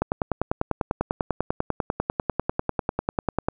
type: click train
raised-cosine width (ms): 1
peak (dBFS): -8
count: 36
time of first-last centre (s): 0.02-3.485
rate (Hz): 10.1
effects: none